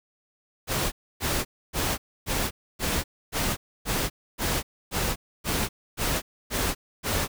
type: noise bursts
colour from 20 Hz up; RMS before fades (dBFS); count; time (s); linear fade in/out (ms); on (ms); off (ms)
pink; -26; 13; 0.67-7.28; 50; 250; 280
effects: none